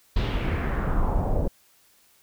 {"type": "noise with low-pass filter sweep", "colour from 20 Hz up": "brown", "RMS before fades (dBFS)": -24, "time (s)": [0.16, 1.48], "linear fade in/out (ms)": 5, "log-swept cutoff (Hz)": [3900, 560], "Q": 2.5, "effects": ["white hiss -60 dBFS RMS until 2.22 s"]}